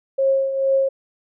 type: tone with tremolo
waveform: sine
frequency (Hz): 540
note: C#5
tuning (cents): -45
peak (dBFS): -13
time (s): 0.18-0.89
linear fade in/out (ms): 10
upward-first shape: triangle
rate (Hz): 2.2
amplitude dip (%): 65
effects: none